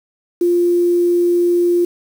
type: tone with quantisation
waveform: sine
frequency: 349.2 Hz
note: F4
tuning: in tune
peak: -11 dBFS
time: 0.41-1.85 s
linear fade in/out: 5 ms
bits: 6
effects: none